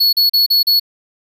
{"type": "tone bursts", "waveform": "square", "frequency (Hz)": 4387, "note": "C#8", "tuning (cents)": -19, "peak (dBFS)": -10, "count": 5, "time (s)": [0, 0.798], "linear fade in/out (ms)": 10, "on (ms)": 130, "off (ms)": 37, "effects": []}